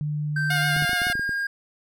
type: tone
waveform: sine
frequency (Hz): 149.4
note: D3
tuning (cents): +30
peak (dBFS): -24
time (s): 0.01-0.85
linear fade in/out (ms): 0
type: tone with pitch glide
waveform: triangle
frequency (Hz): 1561 to 1618.9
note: G6 to G#6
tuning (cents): -8 to -45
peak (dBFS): -22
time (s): 0.36-1.47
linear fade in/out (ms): 5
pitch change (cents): +63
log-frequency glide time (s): 0.52-0.94
type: tone with vibrato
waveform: 10% pulse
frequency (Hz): 712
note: F5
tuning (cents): +33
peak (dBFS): -16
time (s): 0.5-1.13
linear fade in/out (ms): 5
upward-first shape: triangle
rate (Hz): 7.5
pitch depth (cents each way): 36
type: clicks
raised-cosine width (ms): 3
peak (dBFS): -22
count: 10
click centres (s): 0.765 / 0.823 / 0.894 / 0.932 / 1.018 / 1.069 / 1.1 / 1.154 / 1.195 / 1.293
effects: none